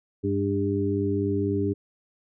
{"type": "harmonic tone with a mistuned harmonic", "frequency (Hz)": 100, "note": "G2", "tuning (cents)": 35, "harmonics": [1, 2, 3, 4], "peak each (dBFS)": [-28, -31, -27, -27], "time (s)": [0.23, 1.74], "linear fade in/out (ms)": 20, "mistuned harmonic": 3, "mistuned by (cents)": -23, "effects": []}